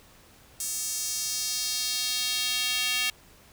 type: tone with high-pass filter sweep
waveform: square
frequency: 249.3 Hz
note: B3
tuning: 16 cents sharp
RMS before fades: -29 dBFS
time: 0.6-3.1 s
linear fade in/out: 2 ms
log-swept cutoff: 7400 to 2700 Hz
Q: 1.9
effects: pink hiss -55 dBFS RMS until 3.52 s